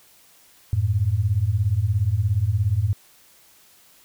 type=beating tone pair; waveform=sine; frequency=91 / 108 Hz; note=F#2 / A2; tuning=-28 / -32 cents; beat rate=17 Hz; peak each=-22 / -20 dBFS; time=0.73-2.93 s; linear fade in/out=0 ms; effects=white hiss -54 dBFS RMS until 4.04 s